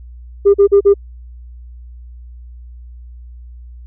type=tone bursts; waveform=sine; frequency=400.9 Hz; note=G4; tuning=39 cents sharp; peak=-3 dBFS; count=4; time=0.45-0.941 s; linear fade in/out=20 ms; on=92 ms; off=41 ms; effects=tanh soft clip ceiling -2 dBFS + added 60 Hz sine -32 dBFS peak until 3.86 s